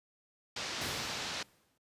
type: low-pass noise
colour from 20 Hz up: white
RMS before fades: -39 dBFS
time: 0.56-1.43 s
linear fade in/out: 5 ms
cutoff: 5600 Hz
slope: 24 dB/octave
type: noise with exponential decay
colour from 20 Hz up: pink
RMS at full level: -37 dBFS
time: 0.81-1.78 s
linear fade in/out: 5 ms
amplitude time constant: 210 ms
effects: high-pass 80 Hz 12 dB/octave + resampled to 32000 Hz